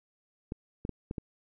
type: clicks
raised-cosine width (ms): 3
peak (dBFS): -22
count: 5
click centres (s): 0.521 / 0.851 / 0.893 / 1.111 / 1.182
effects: none